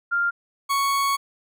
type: tone pair in turn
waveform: sine / 40% pulse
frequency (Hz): 1396.9 / 1110.8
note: F6 / C#6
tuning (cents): 0 / +3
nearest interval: major third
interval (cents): 397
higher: first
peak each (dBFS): -19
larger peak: neither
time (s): 0.11-0.31 / 0.69-1.17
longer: second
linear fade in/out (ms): 20
effects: none